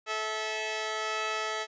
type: tone pair together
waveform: 10% pulse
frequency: 434.4 / 652 Hz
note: A4 / E5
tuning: -22 / -19 cents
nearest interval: perfect fifth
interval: 703 cents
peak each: -25 dBFS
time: 0.06-1.67 s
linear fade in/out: 50 ms
effects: resampled to 16000 Hz